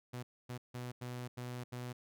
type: tone bursts at uneven times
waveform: sawtooth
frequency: 123.47 Hz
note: B2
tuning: in tune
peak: -37 dBFS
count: 6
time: 0.13-0.23 / 0.49-0.58 / 0.74-0.92 / 1.01-1.28 / 1.37-1.64 / 1.72-1.93 s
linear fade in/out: 10 ms
effects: none